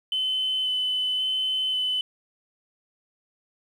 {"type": "tone with vibrato", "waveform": "sine", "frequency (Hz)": 3032, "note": "F#7", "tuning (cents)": 42, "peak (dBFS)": -22, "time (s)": [0.12, 2.01], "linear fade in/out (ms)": 2, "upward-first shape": "square", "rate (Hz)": 0.93, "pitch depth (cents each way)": 8, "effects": ["tanh soft clip ceiling -18 dBFS", "9-bit"]}